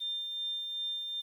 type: tone with tremolo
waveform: sine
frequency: 3600 Hz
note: A7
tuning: 39 cents sharp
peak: -32 dBFS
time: 0-1.22 s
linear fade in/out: 20 ms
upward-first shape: sine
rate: 2.6 Hz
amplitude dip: 35%
effects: 10-bit